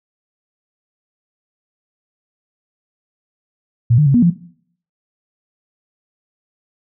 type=tone with pitch steps; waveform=sine; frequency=118.1 / 149.9 / 138.2 / 240.8 / 173.2 Hz; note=A#2 / D3 / C#3 / B3 / F3; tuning=+23 / +36 / -5 / -44 / -14 cents; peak=-8 dBFS; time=3.9-4.305 s; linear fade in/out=10 ms; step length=81 ms; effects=noise-tail reverb RT60 0.6 s tail -18 dB re dry